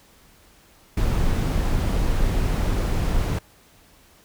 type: noise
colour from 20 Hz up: brown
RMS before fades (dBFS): -21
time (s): 0.97-3.39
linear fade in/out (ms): 5
effects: pink hiss -54 dBFS RMS until 4.24 s